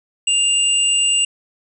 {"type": "tone pair together", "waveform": "sine", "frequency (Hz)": [2803, 7928], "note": ["F7", "B8"], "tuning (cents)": [6, 6], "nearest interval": "octave + tritone", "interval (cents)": 1800, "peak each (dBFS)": [-15, -18], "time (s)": [0.27, 1.25], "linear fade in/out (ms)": 5, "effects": []}